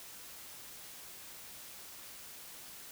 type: silence
effects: white hiss -50 dBFS RMS until 2.91 s